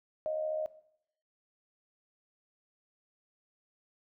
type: tone with amplitude modulation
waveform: sine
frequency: 622.3 Hz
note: D#5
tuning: in tune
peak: -28 dBFS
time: 0.26-0.66 s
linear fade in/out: 0 ms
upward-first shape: sine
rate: 74.3 Hz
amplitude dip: 55%
effects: noise-tail reverb RT60 0.7 s tail -17 dB re dry